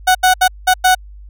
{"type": "tone bursts at uneven times", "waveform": "30% pulse", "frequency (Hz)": 741, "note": "F#5", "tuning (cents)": 2, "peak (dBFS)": -5, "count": 5, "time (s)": [[0.07, 0.15], [0.23, 0.34], [0.41, 0.48], [0.67, 0.74], [0.84, 0.95]], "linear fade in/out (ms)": 10, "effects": ["added 50 Hz sine -33 dBFS peak until 1.29 s"]}